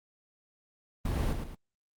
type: noise with echo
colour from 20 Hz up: brown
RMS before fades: -30 dBFS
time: 1.05-1.33 s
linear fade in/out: 5 ms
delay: 110 ms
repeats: 2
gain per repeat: -6 dB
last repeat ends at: 1.55 s
effects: Opus 24 kbps

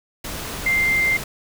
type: tone in noise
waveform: sine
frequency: 2094 Hz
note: C7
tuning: 1 cent sharp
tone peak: -16 dBFS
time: 0.66-1.17 s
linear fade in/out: 5 ms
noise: pink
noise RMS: -30 dBFS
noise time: 0.24-1.24 s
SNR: +11 dB
effects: none

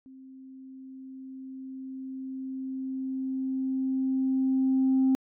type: tone with level ramp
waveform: sine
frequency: 263.6 Hz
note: C4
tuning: 13 cents sharp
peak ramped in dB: -46 to -18 dBFS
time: 0.06-5.15 s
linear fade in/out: 0 ms
effects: tanh soft clip ceiling -17 dBFS

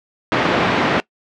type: band-pass noise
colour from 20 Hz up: pink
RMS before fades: -17 dBFS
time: 0.32-1 s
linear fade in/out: 0 ms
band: 200 to 2600 Hz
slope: 12 dB/octave
effects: noise-tail reverb RT60 0.1 s tail -21 dB re dry + low-pass 5000 Hz 12 dB/octave

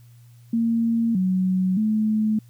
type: tone with pitch steps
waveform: sine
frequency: 229.8 / 186 / 216 Hz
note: A#3 / F#3 / A3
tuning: -25 / +9 / -32 cents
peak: -18 dBFS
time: 0.53-2.39 s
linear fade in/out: 5 ms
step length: 620 ms
effects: added 119 Hz sine -46 dBFS peak until 2.49 s + white hiss -62 dBFS RMS until 2.49 s

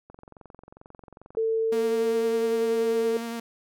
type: click train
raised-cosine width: 1 ms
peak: -32 dBFS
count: 29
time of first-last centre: 0.1-1.35 s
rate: 22.4 Hz
type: tone with pitch glide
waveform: sine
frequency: 447.2 to 452.7 Hz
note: A4 to A4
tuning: +28 to +49 cents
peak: -22 dBFS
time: 1.37-3.17 s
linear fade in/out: 2 ms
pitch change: +21 cents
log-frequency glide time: 1.57-2.19 s
type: tone with vibrato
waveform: sawtooth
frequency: 231.9 Hz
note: A#3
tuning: 9 cents flat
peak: -27 dBFS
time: 1.72-3.4 s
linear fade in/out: 5 ms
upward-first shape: sine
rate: 10 Hz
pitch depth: 17 cents each way
effects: none

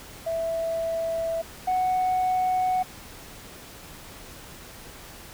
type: tone pair in turn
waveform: sine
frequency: 659.3 / 740 Hz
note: E5 / F#5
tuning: 0 / 0 cents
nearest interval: major second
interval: 200 cents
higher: second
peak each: -24 / -19 dBFS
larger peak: second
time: 0.26-1.42 / 1.67-2.83 s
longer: neither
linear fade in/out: 10 ms
effects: tanh soft clip ceiling -19 dBFS + pink hiss -44 dBFS RMS until 5.33 s

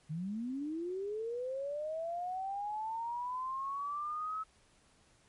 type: linear sweep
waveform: sine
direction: up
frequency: 146.83 to 1298 Hz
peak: -35 dBFS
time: 0.09-4.44 s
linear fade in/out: 20 ms
effects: pink hiss -67 dBFS RMS until 5.28 s + MP3 48 kbps

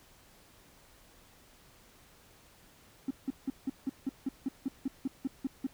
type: tone bursts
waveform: triangle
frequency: 267 Hz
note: C4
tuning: 35 cents sharp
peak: -25 dBFS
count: 14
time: 3.08-5.668 s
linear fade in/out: 5 ms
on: 27 ms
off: 170 ms
effects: tanh soft clip ceiling -26 dBFS + pink hiss -60 dBFS RMS until 5.73 s

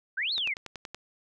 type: exponential two-way sweep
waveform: sine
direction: up then down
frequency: 1453 to 4435 to 2007 Hz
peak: -27 dBFS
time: 0.17-0.54 s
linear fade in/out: 10 ms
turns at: 0.33 s
type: click train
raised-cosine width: 0.2 ms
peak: -21 dBFS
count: 7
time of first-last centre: 0.38-0.946 s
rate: 10.6 Hz
effects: none

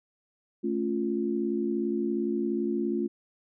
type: chord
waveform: sine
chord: A augmented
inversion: none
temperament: equal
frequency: 220 / 277.2 / 349.2 Hz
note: A3 / C#4 / E#4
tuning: 0 / 0 / 0 cents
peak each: -30 / -32 / -29 dBFS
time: 0.63-3.08 s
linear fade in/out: 20 ms
effects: none

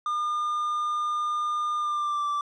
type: tone with pitch glide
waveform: triangle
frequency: 1209 to 1167.8 Hz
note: D6 to D6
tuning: +50 to -10 cents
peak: -23 dBFS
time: 0.06-2.41 s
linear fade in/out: 2 ms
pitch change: -60 cents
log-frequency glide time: 1.77-2.28 s
effects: resampled to 22050 Hz

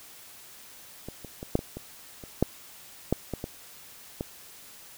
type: clicks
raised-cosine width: 2 ms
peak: -23 / -27 / -23 / -8 / -20 / -23 / -28 / -7 / -9 / -17 / -19 / -17 dBFS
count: 12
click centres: 1.086 / 1.247 / 1.429 / 1.554 / 1.591 / 1.77 / 2.238 / 2.426 / 3.126 / 3.337 / 3.441 / 4.209 s
effects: white hiss -49 dBFS RMS until 4.97 s

